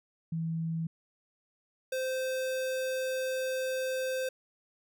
sine / square tone pair in turn, 163.5 / 519.1 Hz, E3 / C5, -14 / -14 cents, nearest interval octave + minor sixth, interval 2000 cents, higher second, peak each -30 / -31 dBFS, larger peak first, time 0.32-0.87 / 1.92-4.29 s, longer second, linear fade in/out 5 ms, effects none

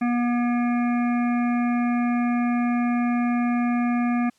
harmonic tone, 240.9 Hz, B3, 43 cents flat, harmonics 1 / 3 / 5 / 7 / 9 / 10, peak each -20 / -30 / -34 / -37 / -39 / -40 dBFS, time 0.01-4.3 s, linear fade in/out 10 ms, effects white hiss -63 dBFS RMS until 4.38 s + low-pass 8000 Hz 12 dB/octave

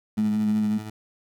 sine tone with vibrato, 212.5 Hz, G#3, 40 cents sharp, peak -20 dBFS, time 0.17-0.79 s, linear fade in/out 20 ms, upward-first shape sine, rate 5.5 Hz, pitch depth 17 cents each way
20% pulse tone with tremolo, 107.7 Hz, A2, 37 cents flat, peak -28 dBFS, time 0.17-0.9 s, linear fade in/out 5 ms, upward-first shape sine, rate 13 Hz, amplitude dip 40%
effects none

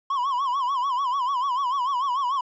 triangle tone with vibrato, 1046.5 Hz, C6, in tune, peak -20 dBFS, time 0.1-2.41 s, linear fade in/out 5 ms, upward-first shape sine, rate 6.8 Hz, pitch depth 140 cents each way, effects resampled to 16000 Hz + 10-bit

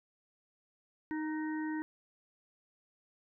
harmonic tone with a mistuned harmonic, 311.1 Hz, D#4, in tune, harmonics 1 / 3 / 5 / 6, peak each -34 / -45 / -49 / -46 dBFS, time 1.11-1.82 s, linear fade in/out 0 ms, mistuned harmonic 5, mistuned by -37 cents, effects none

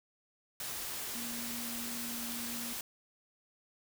sine tone in noise, 236.3 Hz, A#3, 24 cents sharp, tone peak -43 dBFS, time 1.15-2.73 s, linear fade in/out 2 ms, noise white, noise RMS -40 dBFS, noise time 0.6-2.81 s, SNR -6 dB, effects none

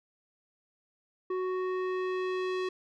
square tone with low-pass filter sweep, 370.3 Hz, F#4, 1 cent sharp, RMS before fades -32 dBFS, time 1.3-2.69 s, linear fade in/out 5 ms, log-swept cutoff 1200 to 3900 Hz, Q 1, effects none

